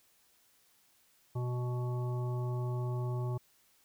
harmonic tone, 123.47 Hz, B2, in tune, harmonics 1 / 3 / 5 / 7 / 9, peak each -32 / -42 / -48 / -48 / -50 dBFS, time 1.35-3.38 s, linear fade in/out 10 ms, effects white hiss -68 dBFS RMS until 3.84 s

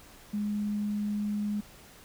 sine tone, 207.7 Hz, G#3, in tune, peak -28 dBFS, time 0.33-1.61 s, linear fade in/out 10 ms, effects pink hiss -53 dBFS RMS until 2.04 s

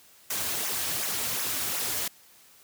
white noise with flanger, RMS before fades -30 dBFS, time 0.3-2.08 s, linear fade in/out 5 ms, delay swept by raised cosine 0.22 to 5.92 ms, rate 2.7 Hz, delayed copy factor -0.65, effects white hiss -56 dBFS RMS until 2.63 s + high-pass 60 Hz 12 dB/octave

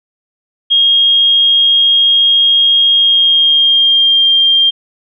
sine tone with pitch glide, 3253 to 3193 Hz, G#7 to G7, -37 to +31 cents, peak -6 dBFS, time 0.7-4.71 s, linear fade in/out 20 ms, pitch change -32 cents, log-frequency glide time 2.89-4.29 s, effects none

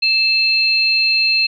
sine tone pair together, 2637 / 4186 Hz, E7 / C8, 0 / 0 cents, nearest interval minor sixth, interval 800 cents, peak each -15 dBFS, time 0.02-1.47 s, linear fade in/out 10 ms, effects none

